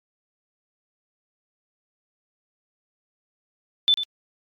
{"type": "tone with echo", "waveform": "sine", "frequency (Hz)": 3520, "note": "A7", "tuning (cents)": 0, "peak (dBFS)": -14, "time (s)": [3.88, 3.94], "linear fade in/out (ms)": 0, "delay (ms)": 94, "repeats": 1, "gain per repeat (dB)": -10, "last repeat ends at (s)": 4.034, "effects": ["AAC 64 kbps"]}